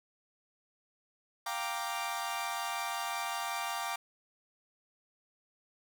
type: chord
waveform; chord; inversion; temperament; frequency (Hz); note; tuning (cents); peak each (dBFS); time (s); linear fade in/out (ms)
sawtooth; G minor seventh; third; equal; 698.5 / 784 / 932.3 / 1174.7; F5 / G5 / Bb5 / D6; 0 / 0 / 0 / 0; -37 / -36 / -36 / -35; 1.46-3.96; 5
effects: none